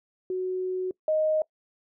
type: tone pair in turn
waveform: sine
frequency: 370 / 622.3 Hz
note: F#4 / D#5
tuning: 0 / 0 cents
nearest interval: major sixth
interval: 900 cents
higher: second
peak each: -26 / -21 dBFS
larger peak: second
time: 0.3-0.91 / 1.08-1.42 s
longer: first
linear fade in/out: 2 ms
effects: noise-tail reverb RT60 0.1 s tail -23 dB re dry